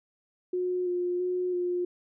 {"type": "tone with vibrato", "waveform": "sine", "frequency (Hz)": 359, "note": "F4", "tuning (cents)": 48, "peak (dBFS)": -26, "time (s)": [0.53, 1.85], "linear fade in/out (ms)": 5, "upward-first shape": "square", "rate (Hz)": 1.5, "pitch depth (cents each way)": 16, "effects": []}